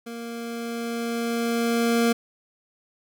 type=tone with level ramp; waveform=25% pulse; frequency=233.1 Hz; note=A#3; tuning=in tune; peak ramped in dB=-30 to -14 dBFS; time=0.06-2.13 s; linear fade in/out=10 ms; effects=none